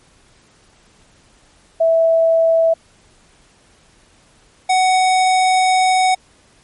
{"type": "tone pair in turn", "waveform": ["sine", "square"], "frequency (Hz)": [656, 745.7], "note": ["E5", "F#5"], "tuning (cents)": [-9, 13], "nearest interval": "major second", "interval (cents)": 222, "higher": "second", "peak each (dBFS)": [-10, -12], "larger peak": "first", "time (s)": [[1.8, 2.74], [4.69, 6.15]], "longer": "second", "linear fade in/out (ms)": 10, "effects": ["pink hiss -52 dBFS RMS until 6.63 s", "MP3 48 kbps"]}